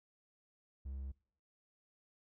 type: tone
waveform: triangle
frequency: 67.3 Hz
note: C2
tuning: 49 cents sharp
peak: -39 dBFS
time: 0.85-1.12 s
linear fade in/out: 10 ms
effects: noise-tail reverb RT60 0.6 s tail -24 dB re dry